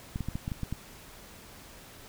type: clicks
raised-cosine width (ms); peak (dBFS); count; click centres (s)
5; -20; 8; 0.159 / 0.207 / 0.286 / 0.355 / 0.479 / 0.518 / 0.633 / 0.726
effects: pink hiss -50 dBFS RMS until 2.08 s